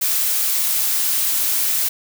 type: noise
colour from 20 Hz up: blue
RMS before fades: -19 dBFS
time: 0.01-1.89 s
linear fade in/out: 10 ms
effects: none